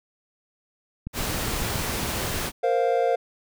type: click train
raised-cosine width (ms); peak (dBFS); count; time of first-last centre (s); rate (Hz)
5; -19; 8; 1.07-2.033; 7.27
type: noise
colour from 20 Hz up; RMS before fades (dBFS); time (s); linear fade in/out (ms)
pink; -28; 1.13-2.52; 50
type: chord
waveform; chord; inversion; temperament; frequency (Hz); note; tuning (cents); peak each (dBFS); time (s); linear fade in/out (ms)
triangle; Bb suspended second; none; just; 466.2 / 524.4 / 699.2; Bb4 / C5 / F5; 0 / +4 / +2; -22; 2.63-3.16; 10
effects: none